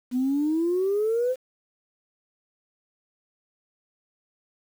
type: exponential sweep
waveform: sine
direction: up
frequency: 244.3 to 523.3 Hz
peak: -20 dBFS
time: 0.11-1.36 s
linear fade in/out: 50 ms
effects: tanh soft clip ceiling -17 dBFS + 8-bit